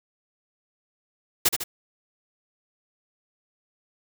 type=noise with echo; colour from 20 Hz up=white; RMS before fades=-18 dBFS; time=1.45-1.49 s; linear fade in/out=10 ms; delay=75 ms; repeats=2; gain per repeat=-6 dB; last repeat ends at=1.64 s; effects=none